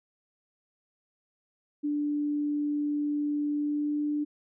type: tone with pitch glide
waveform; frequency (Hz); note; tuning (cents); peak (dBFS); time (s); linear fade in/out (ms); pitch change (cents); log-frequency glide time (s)
sine; 293.7 to 295.9; D4 to D4; 0 to +13; -26; 1.83-4.25; 20; +13; 3.53-4.02
effects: none

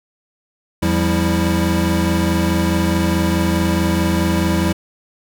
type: tone cluster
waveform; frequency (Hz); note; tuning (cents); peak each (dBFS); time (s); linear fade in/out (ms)
square; 84.1 / 173.6 / 198.3 / 326; E2 / F3 / G3 / E4; +35 / -10 / +20 / -19; -21; 0.82-4.73; 10
effects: none

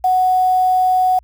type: tone with quantisation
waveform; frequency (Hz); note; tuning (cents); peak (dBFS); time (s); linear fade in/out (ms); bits
sine; 740; F#5; 0; -11; 0.04-1.19; 5; 6
effects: added 60 Hz sine -46 dBFS peak until 1.23 s

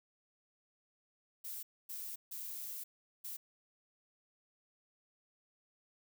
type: noise bursts at uneven times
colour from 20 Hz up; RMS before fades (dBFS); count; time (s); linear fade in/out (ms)
violet; -44; 4; 1.44-1.63 / 1.89-2.16 / 2.31-2.84 / 3.24-3.37; 10
effects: none

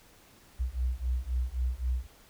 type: beating tone pair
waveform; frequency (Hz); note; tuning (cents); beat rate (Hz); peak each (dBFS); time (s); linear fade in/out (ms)
sine; 60.5 / 64.3; B1 / C2; -35 / -30; 3.8; -31; 0.59-2.07; 20
effects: pink hiss -58 dBFS RMS until 2.29 s

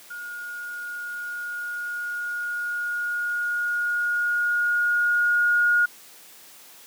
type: tone with level ramp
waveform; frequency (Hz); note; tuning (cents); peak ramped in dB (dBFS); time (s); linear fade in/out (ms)
sine; 1435; F6; +47; -33 to -16; 0.1-5.86; 10
effects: white hiss -48 dBFS RMS until 6.86 s + high-pass 200 Hz 12 dB/octave

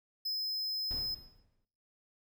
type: tone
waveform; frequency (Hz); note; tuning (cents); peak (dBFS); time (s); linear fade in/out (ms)
square; 5100; D#8; +42; -33; 0.25-1.15; 10
type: noise with exponential decay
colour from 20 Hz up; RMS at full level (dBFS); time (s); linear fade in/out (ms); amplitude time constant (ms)
brown; -40; 0.91-1.65; 0; 160
effects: noise-tail reverb RT60 0.7 s tail -19 dB re dry

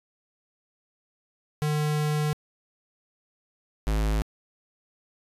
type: tone pair in turn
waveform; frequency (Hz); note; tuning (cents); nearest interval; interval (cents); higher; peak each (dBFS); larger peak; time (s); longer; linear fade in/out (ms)
square; 150.7 / 53.16; D3 / G#1; +45 / +41; octave + tritone; 1804; first; -24 / -23; second; 1.62-2.33 / 3.87-4.22; first; 0
effects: resampled to 32000 Hz

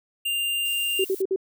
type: tone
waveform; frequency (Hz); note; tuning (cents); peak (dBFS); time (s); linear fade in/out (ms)
square; 2794; F7; 0; -24; 0.25-1.05; 10
type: noise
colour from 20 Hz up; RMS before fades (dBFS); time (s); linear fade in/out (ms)
violet; -39; 0.65-1.22; 5
type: tone bursts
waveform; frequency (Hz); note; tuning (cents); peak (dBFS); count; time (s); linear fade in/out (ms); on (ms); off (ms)
sine; 382.4; G4; -43; -20; 4; 0.99-1.361; 5; 53; 53
effects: none

